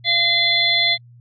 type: harmonic tone with a mistuned harmonic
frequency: 686 Hz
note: F5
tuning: 31 cents flat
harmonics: 1 / 3 / 5 / 6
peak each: -28 / -19 / -18 / -20 dBFS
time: 0.04-0.98 s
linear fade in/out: 50 ms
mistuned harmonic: 5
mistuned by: +15 cents
effects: added 120 Hz sine -43 dBFS peak until 1.2 s + AAC 64 kbps